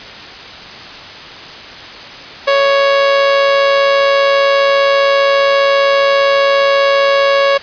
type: tone with amplitude modulation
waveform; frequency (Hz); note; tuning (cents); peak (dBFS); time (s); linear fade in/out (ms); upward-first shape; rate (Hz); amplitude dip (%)
sawtooth; 556; C#5; +5; -3; 2.47-7.58; 10; sine; 115; 35
effects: white hiss -30 dBFS RMS until 7.62 s + resampled to 11025 Hz